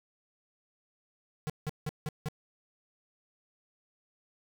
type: tone bursts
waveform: square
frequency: 152.6 Hz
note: D#3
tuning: 33 cents flat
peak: -32 dBFS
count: 5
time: 1.47-2.285 s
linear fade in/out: 0 ms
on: 27 ms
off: 170 ms
effects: none